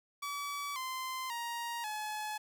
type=tone with pitch steps; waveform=sawtooth; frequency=1144 / 1037 / 940 / 852.1 Hz; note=D6 / C6 / A#5 / G#5; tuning=-46 / -16 / +14 / +44 cents; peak=-33 dBFS; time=0.22-2.38 s; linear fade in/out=10 ms; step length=540 ms; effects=10-bit